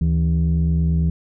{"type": "tone pair together", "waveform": "sine", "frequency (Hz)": [74.3, 163.55], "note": ["D2", "E3"], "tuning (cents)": [21, -13], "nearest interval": "octave + major second", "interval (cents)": 1366, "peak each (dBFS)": -16, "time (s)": [0.01, 1.1], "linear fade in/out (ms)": 5, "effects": ["tanh soft clip ceiling -12 dBFS"]}